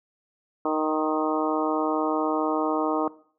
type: harmonic tone with a mistuned harmonic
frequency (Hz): 155.56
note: D#3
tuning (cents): 0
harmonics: 2 / 3 / 4 / 5 / 6 / 7 / 8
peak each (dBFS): -27 / -29 / -30 / -31 / -32 / -32 / -33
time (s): 0.65-3.08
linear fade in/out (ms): 2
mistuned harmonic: 7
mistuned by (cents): -21
effects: noise-tail reverb RT60 0.5 s tail -19 dB re dry